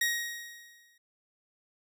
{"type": "tone with exponential decay", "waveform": "sawtooth", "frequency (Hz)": 1885, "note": "A#6", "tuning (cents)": 19, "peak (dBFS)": -21, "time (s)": [0.01, 0.98], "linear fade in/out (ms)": 5, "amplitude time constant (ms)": 210, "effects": []}